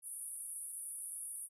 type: band-pass noise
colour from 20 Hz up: white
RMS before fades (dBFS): -45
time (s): 0.02-1.49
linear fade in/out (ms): 50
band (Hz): 9400 to 11000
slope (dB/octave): 96
effects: none